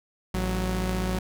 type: tone pair together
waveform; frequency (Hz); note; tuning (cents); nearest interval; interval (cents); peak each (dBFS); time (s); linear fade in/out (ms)
sawtooth; 55.05 / 185; A1 / F#3; +2 / 0; octave + major sixth; 2098; -24; 0.34-1.19; 5
effects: none